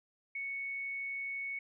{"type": "tone", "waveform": "sine", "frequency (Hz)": 2217, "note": "C#7", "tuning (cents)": 0, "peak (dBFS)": -36, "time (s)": [0.35, 1.59], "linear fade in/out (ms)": 5, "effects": []}